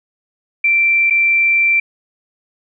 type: tone with dropouts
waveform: sine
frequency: 2349 Hz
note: D7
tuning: in tune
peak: -10 dBFS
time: 0.64-1.8 s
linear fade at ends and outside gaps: 5 ms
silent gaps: 1.1-1.106 s
effects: none